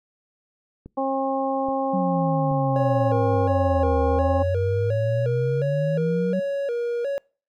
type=click train; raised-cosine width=3 ms; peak=-26 dBFS; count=5; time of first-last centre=0.86-4.166 s; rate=1.21 Hz
type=harmonic tone; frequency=269.3 Hz; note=C#4; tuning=50 cents flat; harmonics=1 / 2 / 3 / 4; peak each=-27 / -25 / -26 / -32 dBFS; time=0.97-4.43 s; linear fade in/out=10 ms
type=exponential two-way sweep; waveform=sine; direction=down then up; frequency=190 to 75.6 to 190 Hz; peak=-22 dBFS; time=1.93-6.4 s; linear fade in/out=10 ms; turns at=4.02 s
type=tone with vibrato; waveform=triangle; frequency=515 Hz; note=C5; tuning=28 cents flat; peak=-21 dBFS; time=2.76-7.18 s; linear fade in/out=0 ms; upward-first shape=square; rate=1.4 Hz; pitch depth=140 cents each way
effects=noise-tail reverb RT60 0.4 s tail -26 dB re dry